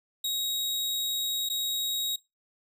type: tone with dropouts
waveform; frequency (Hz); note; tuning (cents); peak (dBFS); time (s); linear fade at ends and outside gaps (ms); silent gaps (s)
sawtooth; 3794; A#7; +30; -25; 0.24-2.16; 5; 1.489-1.498
effects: noise-tail reverb RT60 0.2 s tail -19 dB re dry